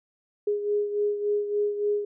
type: beating tone pair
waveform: sine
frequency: 413 / 416.5 Hz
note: G#4 / G#4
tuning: -10 / +5 cents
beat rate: 3.5 Hz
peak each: -24 / -31 dBFS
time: 0.47-2.05 s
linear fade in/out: 5 ms
effects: none